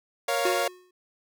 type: chord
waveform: sawtooth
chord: Bb minor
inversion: none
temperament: equal with one note detuned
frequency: 468.3 / 554.4 / 698.5 Hz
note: Bb4 / Db5 / F5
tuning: +8 / 0 / 0 cents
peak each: -27 / -24 / -24 dBFS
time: 0.28-0.68 s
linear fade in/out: 5 ms
type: tone with exponential decay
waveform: square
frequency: 363.7 Hz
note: F#4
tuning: 30 cents flat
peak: -23 dBFS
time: 0.45-0.91 s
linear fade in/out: 5 ms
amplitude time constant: 99 ms
effects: none